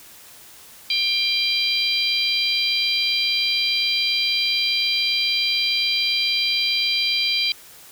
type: harmonic tone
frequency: 793 Hz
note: G5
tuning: 20 cents sharp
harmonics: 3 / 4 / 5 / 6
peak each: -24 / -24 / -24 / -24 dBFS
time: 0.9-7.52 s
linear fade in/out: 2 ms
effects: white hiss -45 dBFS RMS until 7.91 s